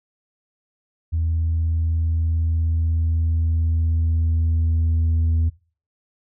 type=tone with level ramp; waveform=sine; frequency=81.6 Hz; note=E2; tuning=17 cents flat; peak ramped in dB=-17 to -13 dBFS; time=1.12-5.5 s; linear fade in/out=20 ms; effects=noise-tail reverb RT60 0.4 s tail -24 dB re dry + tanh soft clip ceiling -15 dBFS